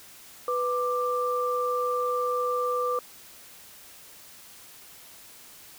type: tone pair together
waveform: sine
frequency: 494.8 / 1182 Hz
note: B4 / D6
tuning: +3 / +11 cents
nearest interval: octave + minor third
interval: 1508 cents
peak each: -27 dBFS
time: 0.48-2.99 s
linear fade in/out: 2 ms
effects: white hiss -49 dBFS RMS until 5.78 s